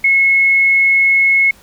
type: tone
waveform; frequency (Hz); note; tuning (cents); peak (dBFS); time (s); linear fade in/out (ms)
sine; 2180; C#7; -29; -8; 0.04-1.51; 5
effects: pink hiss -45 dBFS RMS until 1.62 s